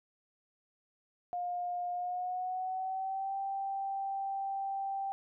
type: tone with pitch glide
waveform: sine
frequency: 710 to 783.3 Hz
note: F5 to G5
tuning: +28 to -2 cents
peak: -33 dBFS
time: 1.33-5.12 s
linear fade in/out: 0 ms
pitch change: +170 cents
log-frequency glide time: 1.92-3.36 s
effects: none